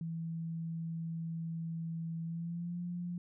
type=tone with pitch glide; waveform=sine; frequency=164.6 to 175.4 Hz; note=E3 to F3; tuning=-2 to +8 cents; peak=-36 dBFS; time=0.01-3.18 s; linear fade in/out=2 ms; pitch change=+110 cents; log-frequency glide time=2.23-2.8 s; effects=none